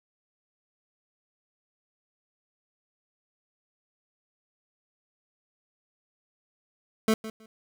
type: tone with echo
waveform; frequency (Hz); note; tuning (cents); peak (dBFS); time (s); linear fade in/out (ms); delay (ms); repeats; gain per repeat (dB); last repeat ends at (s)
25% pulse; 220; A3; 0; -16; 7.08-7.14; 2; 160; 2; -15; 7.46
effects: none